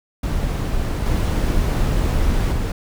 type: noise with level steps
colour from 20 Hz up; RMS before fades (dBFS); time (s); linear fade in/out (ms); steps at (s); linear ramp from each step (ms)
brown; -21 / -18 / -21; 0.23-2.72; 5; 1.06 / 2.52; 2
effects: none